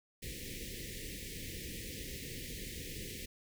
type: band-stop noise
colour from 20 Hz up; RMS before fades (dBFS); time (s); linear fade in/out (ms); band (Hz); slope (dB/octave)
pink; -44; 0.22-3.26; 10; 520 to 1800; 96
effects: none